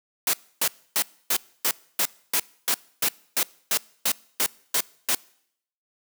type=noise bursts; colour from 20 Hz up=white; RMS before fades=-22 dBFS; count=15; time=0.27-5.15 s; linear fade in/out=2 ms; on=64 ms; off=280 ms; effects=noise-tail reverb RT60 0.7 s tail -24 dB re dry + high-pass 200 Hz 12 dB/octave